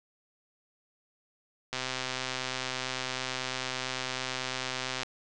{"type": "click train", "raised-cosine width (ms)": 0.2, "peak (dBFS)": -15, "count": 427, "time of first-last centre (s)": [1.73, 5.032], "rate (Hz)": 129, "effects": ["resampled to 22050 Hz"]}